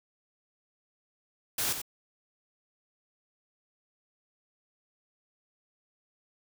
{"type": "noise with echo", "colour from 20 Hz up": "white", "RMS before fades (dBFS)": -30, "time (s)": [1.58, 1.73], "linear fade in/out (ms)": 5, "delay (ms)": 88, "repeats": 1, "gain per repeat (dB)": -7, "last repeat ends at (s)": 1.818, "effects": []}